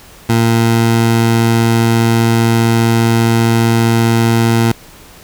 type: tone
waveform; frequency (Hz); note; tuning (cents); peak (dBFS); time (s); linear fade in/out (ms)
20% pulse; 115.1; A#2; -22; -4; 0.29-4.72; 5
effects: pink hiss -39 dBFS RMS until 5.23 s